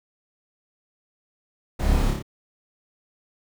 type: noise with echo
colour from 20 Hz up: brown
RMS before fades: -25 dBFS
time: 1.79-2.11 s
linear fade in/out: 10 ms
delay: 29 ms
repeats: 4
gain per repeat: -2 dB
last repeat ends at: 2.226 s
effects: none